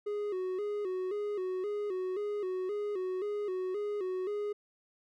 triangle tone with vibrato, 391.7 Hz, G4, 1 cent flat, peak -30 dBFS, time 0.06-4.53 s, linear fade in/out 10 ms, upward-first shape square, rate 1.9 Hz, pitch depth 97 cents each way, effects none

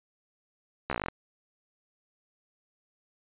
slowing click train, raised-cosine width 0.5 ms, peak -15 dBFS, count 11, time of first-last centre 0.9-1.085 s, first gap 14 ms, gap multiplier 1.06, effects resampled to 8000 Hz

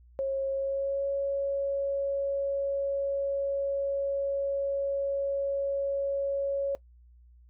sine tone with pitch glide, 542 to 555.3 Hz, C#5 to C#5, -39 to +3 cents, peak -26 dBFS, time 0.19-6.75 s, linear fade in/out 0 ms, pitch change +42 cents, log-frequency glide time 0.49-1.07 s, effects noise-tail reverb RT60 0.1 s tail -19 dB re dry + added 60 Hz sine -53 dBFS peak until 7.49 s

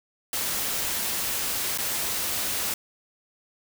white noise with dropouts, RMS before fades -28 dBFS, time 0.33-2.74 s, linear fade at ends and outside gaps 2 ms, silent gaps 1.776-1.784 s, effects none

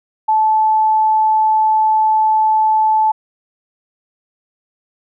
sine tone, 870 Hz, A5, 20 cents flat, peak -10 dBFS, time 0.28-3.12 s, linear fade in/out 10 ms, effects none

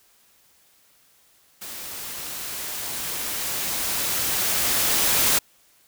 white noise with level ramp, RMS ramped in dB -36 to -19 dBFS, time 1.61-5.39 s, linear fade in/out 10 ms, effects white hiss -59 dBFS RMS until 5.87 s

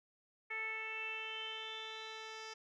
10% pulse tone with low-pass filter sweep, 440.8 Hz, A4, 3 cents sharp, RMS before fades -44 dBFS, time 0.5-2.54 s, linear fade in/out 10 ms, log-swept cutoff 2100 to 4900 Hz, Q 8.7, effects none

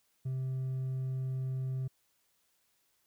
sine tone with hard clipping, 130.81 Hz, C3, in tune, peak -33 dBFS, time 0.25-1.88 s, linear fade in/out 10 ms, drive 2 dB, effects white hiss -74 dBFS RMS until 3.06 s

